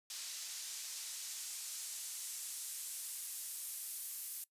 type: noise with band-pass filter sweep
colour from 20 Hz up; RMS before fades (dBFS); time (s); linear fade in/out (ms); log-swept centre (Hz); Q
white; -45; 0.1-4.44; 2; 5300 to 12000; 0.98
effects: noise-tail reverb RT60 0.1 s tail -20 dB re dry + resampled to 32000 Hz